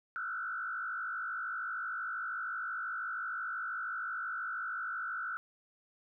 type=tone with frequency modulation; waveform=sine; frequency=1423 Hz; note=F6; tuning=32 cents sharp; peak=-35 dBFS; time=0.16-5.37 s; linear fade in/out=0 ms; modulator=52.9 Hz; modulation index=2; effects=none